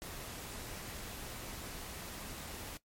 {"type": "noise", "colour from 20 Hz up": "pink", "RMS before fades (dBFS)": -45, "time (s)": [0.02, 2.77], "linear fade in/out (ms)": 0, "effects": ["noise-tail reverb RT60 0.1 s tail -17 dB re dry", "MP3 64 kbps"]}